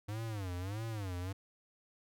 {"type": "tone with vibrato", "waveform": "square", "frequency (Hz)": 100.4, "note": "G2", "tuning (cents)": 42, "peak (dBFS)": -38, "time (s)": [0.08, 1.33], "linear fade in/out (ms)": 10, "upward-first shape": "sine", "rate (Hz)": 1.6, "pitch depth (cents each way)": 220, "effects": []}